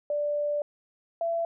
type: tone pair in turn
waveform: sine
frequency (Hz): 587.3 / 671.4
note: D5 / E5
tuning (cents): 0 / +32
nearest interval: major second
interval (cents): 232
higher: second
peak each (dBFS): -25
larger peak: neither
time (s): 0.1-0.62 / 1.21-1.45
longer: first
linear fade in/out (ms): 2
effects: none